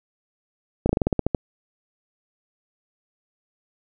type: slowing click train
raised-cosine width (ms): 2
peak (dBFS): -6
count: 10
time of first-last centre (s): 0.86-1.348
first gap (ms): 33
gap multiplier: 1.12
effects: none